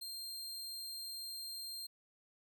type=tone; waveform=sawtooth; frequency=4186 Hz; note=C8; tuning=in tune; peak=-40 dBFS; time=0.01-1.87 s; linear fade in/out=10 ms; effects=none